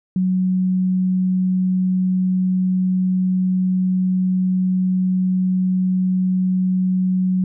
sine tone, 185 Hz, F#3, in tune, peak -15 dBFS, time 0.16-7.44 s, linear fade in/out 2 ms, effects none

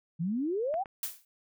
sine exponential sweep, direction up, 155.56 to 815 Hz, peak -28 dBFS, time 0.19-0.84 s, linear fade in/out 20 ms
clicks, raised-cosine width 0.5 ms, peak -29 dBFS, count 2, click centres 0.741 / 0.858 s
blue noise with exponential decay, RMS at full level -30 dBFS, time 1.03-1.25 s, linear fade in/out 2 ms, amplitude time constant 47 ms
effects none

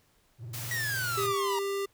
triangle tone with vibrato, 117.5 Hz, A#2, 14 cents sharp, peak -36 dBFS, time 0.38-1.35 s, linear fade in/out 50 ms, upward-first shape triangle, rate 20 Hz, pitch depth 240 cents each way
white high-pass noise, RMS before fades -39 dBFS, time 0.53-1.27 s, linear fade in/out 10 ms, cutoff 110 Hz, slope 12 dB/octave
45% pulse exponential sweep, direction down, 1944 to 932.3 Hz, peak -30 dBFS, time 0.71-1.59 s, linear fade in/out 2 ms
square tone, 396.3 Hz, G4, 19 cents sharp, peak -30 dBFS, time 1.17-1.86 s, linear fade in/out 10 ms
effects pink hiss -67 dBFS RMS until 1.93 s

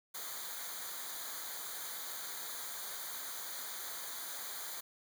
white noise with comb filter, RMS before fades -43 dBFS, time 0.14-4.81 s, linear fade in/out 10 ms, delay 0.37 ms, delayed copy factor -0.9, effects none

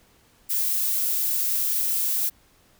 violet noise, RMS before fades -24 dBFS, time 0.49-2.3 s, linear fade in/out 20 ms, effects pink hiss -59 dBFS RMS until 2.79 s

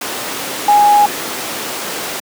sine tone in noise, 827 Hz, G#5, 8 cents flat, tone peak -6 dBFS, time 0.68-1.06 s, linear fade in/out 5 ms, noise pink, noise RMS -21 dBFS, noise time 0.01-2.2 s, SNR +12 dB, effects high-pass 300 Hz 12 dB/octave

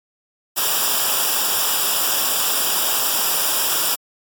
white noise with comb filter, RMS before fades -19 dBFS, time 0.56-3.96 s, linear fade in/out 20 ms, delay 0.47 ms, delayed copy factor -0.8, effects MP3 96 kbps

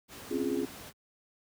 pink noise, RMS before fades -46 dBFS, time 0.08-0.93 s, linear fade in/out 50 ms
sine chord, Db major seventh, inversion third, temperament just, 259.9 / 277.2 / 346.5 / 415.8 Hz, C4 / Db4 / F4 / Ab4, -11 / 0 / -14 / +2 cents, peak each -34 dBFS, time 0.3-0.66 s, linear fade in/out 20 ms
effects high-pass 80 Hz 12 dB/octave

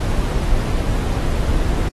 brown noise, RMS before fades -18 dBFS, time 0-1.89 s, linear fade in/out 10 ms, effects AAC 32 kbps

